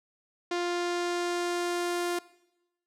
sawtooth tone with low-pass filter sweep, 350 Hz, F4, 4 cents sharp, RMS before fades -30 dBFS, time 0.51-2.19 s, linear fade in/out 5 ms, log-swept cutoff 5500 to 12000 Hz, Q 0.99, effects noise-tail reverb RT60 0.9 s tail -20 dB re dry

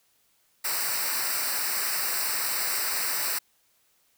white noise with comb filter, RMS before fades -28 dBFS, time 0.64-3.39 s, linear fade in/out 10 ms, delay 0.3 ms, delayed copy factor -0.85, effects white hiss -67 dBFS RMS until 4.17 s

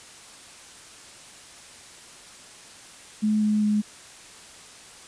sine tone with pitch steps, 213.6 / 211.9 / 210.2 Hz, G#3 / G#3 / G#3, +49 / +35 / +21 cents, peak -19 dBFS, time 3.22-3.82 s, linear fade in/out 20 ms, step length 200 ms, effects white hiss -46 dBFS RMS until 5.07 s + resampled to 22050 Hz

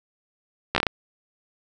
slowing click train, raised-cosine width 0.3 ms, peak -4 dBFS, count 6, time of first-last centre 0.75-0.868 s, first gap 13 ms, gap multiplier 1.3, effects none

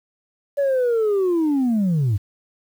sine linear sweep, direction down, 574 to 92.5 Hz, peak -14 dBFS, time 0.57-2.18 s, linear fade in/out 20 ms, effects tanh soft clip ceiling -15 dBFS + 8-bit

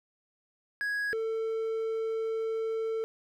triangle tone pair in turn, 1661.2 / 446.7 Hz, G#6 / A4, 0 / +26 cents, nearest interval octave + major seventh, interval 2274 cents, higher first, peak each -27 dBFS, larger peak neither, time 0.81-1.13 / 1.13-3.04 s, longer second, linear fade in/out 0 ms, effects none

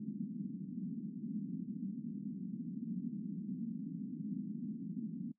white band-pass noise, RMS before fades -42 dBFS, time 0-5.32 s, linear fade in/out 10 ms, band 170 to 250 Hz, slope 48 dB/octave, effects noise-tail reverb RT60 0.1 s tail -19 dB re dry

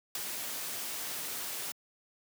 white noise with ADSR envelope, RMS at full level -33 dBFS, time 0.15-1.72 s, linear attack 3 ms, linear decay 13 ms, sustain -5 dB, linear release 4 ms, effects high-pass 150 Hz 12 dB/octave

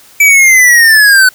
square linear sweep, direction down, 2319 to 1493 Hz, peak -3 dBFS, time 0.2-1.29 s, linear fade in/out 5 ms, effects white hiss -40 dBFS RMS until 1.34 s

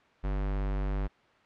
square tone, 49 Hz, G1, in tune, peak -29 dBFS, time 0.23-1.08 s, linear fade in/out 20 ms, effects white hiss -61 dBFS RMS until 1.45 s + low-pass 2000 Hz 12 dB/octave

